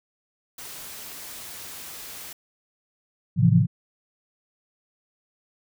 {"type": "noise", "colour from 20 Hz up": "white", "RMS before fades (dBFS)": -39, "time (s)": [0.58, 2.33], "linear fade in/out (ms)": 5}
{"type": "chord", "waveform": "sine", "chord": "F major seventh", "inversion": "first", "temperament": "equal with one note detuned", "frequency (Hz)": [110, 134.1, 164.81, 174.61], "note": ["A2", "C3", "E3", "F3"], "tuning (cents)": [0, 43, 0, 0], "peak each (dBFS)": -20, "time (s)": [3.36, 3.67], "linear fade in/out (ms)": 50}
{"effects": []}